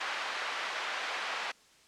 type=band-pass noise; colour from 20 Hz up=white; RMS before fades=-36 dBFS; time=0-1.52 s; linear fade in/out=10 ms; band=720 to 2300 Hz; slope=12 dB/octave; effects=white hiss -61 dBFS RMS until 1.87 s + low-pass 7000 Hz 12 dB/octave